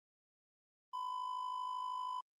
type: tone with amplitude modulation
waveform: triangle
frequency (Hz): 1005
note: B5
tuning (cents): +30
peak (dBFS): -34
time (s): 0.93-2.21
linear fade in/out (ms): 10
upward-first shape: sine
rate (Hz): 52.8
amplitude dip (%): 60
effects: Opus 24 kbps